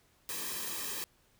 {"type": "noise with comb filter", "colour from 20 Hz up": "white", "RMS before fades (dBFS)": -38, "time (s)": [0.29, 1.04], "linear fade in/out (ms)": 0, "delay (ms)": 1.4, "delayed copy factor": -0.7, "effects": ["pink hiss -68 dBFS RMS until 1.39 s"]}